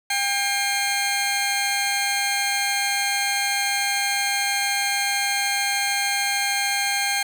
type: tone pair together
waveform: 15% pulse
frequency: 800.8 / 2131 Hz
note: G5 / C7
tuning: +37 / +31 cents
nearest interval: octave + perfect fourth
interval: 1694 cents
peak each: -17 / -18 dBFS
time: 0.1-7.23 s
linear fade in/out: 5 ms
effects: 7-bit